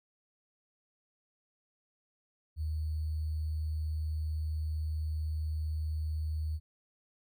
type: tone with sample-and-hold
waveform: sine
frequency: 77.78 Hz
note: D#2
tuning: in tune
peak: -31 dBFS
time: 2.56-6.6 s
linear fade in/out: 50 ms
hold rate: 4410 Hz
effects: none

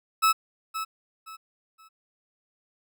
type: tone with echo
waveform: 40% pulse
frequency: 1300 Hz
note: E6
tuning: 24 cents flat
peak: -17 dBFS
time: 0.22-0.33 s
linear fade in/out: 20 ms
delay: 520 ms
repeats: 3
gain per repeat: -11 dB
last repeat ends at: 1.89 s
effects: none

